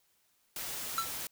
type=noise; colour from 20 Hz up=white; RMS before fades=-39 dBFS; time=0.56-1.27 s; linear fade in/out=2 ms
type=tone with exponential decay; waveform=square; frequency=1337 Hz; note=E6; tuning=24 cents sharp; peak=-27 dBFS; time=0.98-1.13 s; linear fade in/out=1 ms; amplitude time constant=32 ms
effects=white hiss -72 dBFS RMS until 1.31 s